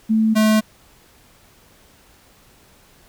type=tone pair in turn; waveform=sine / square; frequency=220 / 216.3 Hz; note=A3 / A3; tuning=0 / -29 cents; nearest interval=unison; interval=29 cents; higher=first; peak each=-13 dBFS; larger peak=neither; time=0.09-0.35 / 0.35-0.61 s; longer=neither; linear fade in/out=20 ms; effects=pink hiss -52 dBFS RMS until 3.08 s